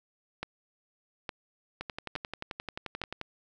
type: two click trains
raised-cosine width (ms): 0.3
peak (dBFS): -18 / -20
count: 4 / 17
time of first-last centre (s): 0.43-3.016 / 1.81-3.214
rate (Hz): 1.16 / 11.4
effects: none

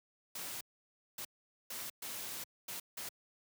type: noise bursts at uneven times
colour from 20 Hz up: white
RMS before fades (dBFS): -43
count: 6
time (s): 0.35-0.61 / 1.18-1.25 / 1.7-1.9 / 2.02-2.44 / 2.68-2.8 / 2.97-3.09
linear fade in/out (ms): 5
effects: high-pass 100 Hz 12 dB/octave

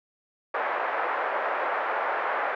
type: band-pass noise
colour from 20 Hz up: pink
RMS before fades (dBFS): -28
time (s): 0.54-2.55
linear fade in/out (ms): 5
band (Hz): 550 to 1800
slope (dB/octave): 24
effects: none

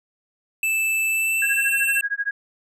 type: tone with pitch glide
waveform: square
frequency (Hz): 2637 to 2697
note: E7 to E7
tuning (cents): 0 to +39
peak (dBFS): -20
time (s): 0.63-2.01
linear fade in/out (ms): 2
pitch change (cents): +39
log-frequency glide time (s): 1.09-1.71
type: tone with tremolo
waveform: sine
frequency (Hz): 1643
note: G#6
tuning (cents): -19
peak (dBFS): -19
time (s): 1.42-2.31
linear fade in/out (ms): 2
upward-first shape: sine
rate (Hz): 13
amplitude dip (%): 100
effects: none

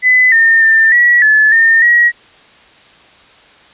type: tone with pitch steps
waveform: sine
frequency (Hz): 2010 / 1817 / 1792 / 1929 / 1727 / 1817 / 1906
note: B6 / A#6 / A6 / B6 / A6 / A#6 / A#6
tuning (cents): +30 / -45 / +31 / -41 / -33 / -45 / +38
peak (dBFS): -5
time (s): 0.02-2.12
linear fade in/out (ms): 50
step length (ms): 300
effects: white hiss -43 dBFS RMS until 3.73 s + resampled to 8000 Hz

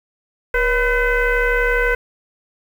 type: tone with frequency modulation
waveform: sine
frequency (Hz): 1000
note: B5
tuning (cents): +21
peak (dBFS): -14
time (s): 0.54-1.95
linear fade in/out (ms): 5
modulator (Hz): 518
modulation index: 2
effects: 7-bit

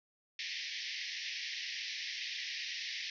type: band-pass noise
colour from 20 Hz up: pink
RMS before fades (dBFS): -41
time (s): 0.39-3.1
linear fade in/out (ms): 2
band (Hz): 1800 to 5800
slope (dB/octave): 96
effects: none

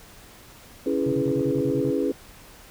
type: chord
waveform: sine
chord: C# minor seventh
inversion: none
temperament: equal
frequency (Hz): 277.2 / 329.6 / 415.3 / 493.9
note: C#4 / E4 / G#4 / B4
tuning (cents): 0 / 0 / 0 / 0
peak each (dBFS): -25 / -27 / -26 / -28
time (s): 0.86-2.12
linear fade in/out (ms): 5
type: tone bursts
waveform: sine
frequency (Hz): 135.6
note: C#3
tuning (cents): -38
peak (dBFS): -26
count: 9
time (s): 1.06-1.906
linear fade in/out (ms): 5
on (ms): 62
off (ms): 36
effects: tanh soft clip ceiling -11 dBFS + pink hiss -48 dBFS RMS until 2.7 s

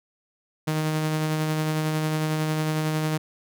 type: tone with tremolo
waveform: sawtooth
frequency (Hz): 155.56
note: D#3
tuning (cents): 0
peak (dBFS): -18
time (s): 0.67-3.18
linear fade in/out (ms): 10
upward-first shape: sine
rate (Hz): 11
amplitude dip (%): 25
effects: none

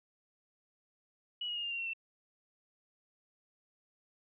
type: tone with pitch steps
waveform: sine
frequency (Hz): 2928 / 2886 / 2845 / 2804 / 2764 / 2724 / 2685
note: F#7 / F#7 / F7 / F7 / F7 / F7 / E7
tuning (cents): -19 / -44 / +31 / +6 / -19 / -44 / +31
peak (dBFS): -35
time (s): 1.41-1.935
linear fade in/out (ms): 5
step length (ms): 75
effects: none

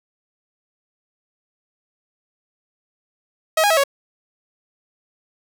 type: tone with pitch steps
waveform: sawtooth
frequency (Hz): 637 / 821 / 647 / 555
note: D#5 / G#5 / E5 / C#5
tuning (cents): +41 / -20 / -32 / +2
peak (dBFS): -10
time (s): 3.57-3.838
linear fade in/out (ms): 5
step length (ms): 67
effects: none

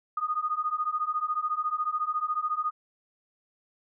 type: beating tone pair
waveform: sine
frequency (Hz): 1227 / 1241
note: D#6 / D#6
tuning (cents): -25 / -5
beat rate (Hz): 14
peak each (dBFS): -30 / -29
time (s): 0.17-2.71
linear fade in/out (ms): 5
effects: none

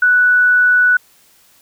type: tone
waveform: sine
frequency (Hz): 1480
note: F#6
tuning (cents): 0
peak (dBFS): -8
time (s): 0.02-0.97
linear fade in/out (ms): 5
effects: white hiss -51 dBFS RMS until 1.61 s

